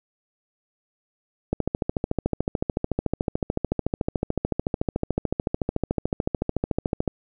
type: click train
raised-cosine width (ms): 2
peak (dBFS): -9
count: 77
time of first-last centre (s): 1.53-7.077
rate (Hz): 13.7
effects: none